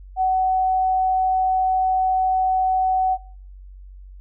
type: tone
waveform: sine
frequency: 751 Hz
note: F#5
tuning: 26 cents sharp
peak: -16 dBFS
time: 0.16-3.18 s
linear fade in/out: 50 ms
effects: noise-tail reverb RT60 0.5 s tail -23 dB re dry + added 47 Hz sine -38 dBFS peak until 4.2 s